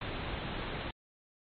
pink low-pass noise, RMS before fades -38 dBFS, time 0.01-0.91 s, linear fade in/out 5 ms, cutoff 3900 Hz, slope 96 dB/octave, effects MP3 32 kbps

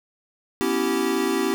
square chord, C# half-diminished seventh, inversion third, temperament equal with one note detuned, 246.9 / 277.2 / 329.6 / 386.8 Hz, B3 / C#4 / E4 / G4, 0 / 0 / 0 / -23 cents, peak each -29 / -28 / -27 / -25 dBFS, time 0.61-1.54 s, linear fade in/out 0 ms, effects none

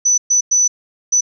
sine tone bursts at uneven times, 5980 Hz, F#8, 17 cents sharp, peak -10 dBFS, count 4, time 0.05-0.18 / 0.3-0.41 / 0.51-0.68 / 1.12-1.21 s, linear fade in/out 10 ms, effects none

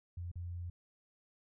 sine tone with dropouts, 87.31 Hz, F2, in tune, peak -39 dBFS, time 0.17-0.7 s, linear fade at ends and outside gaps 5 ms, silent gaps 0.316-0.356 s, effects none

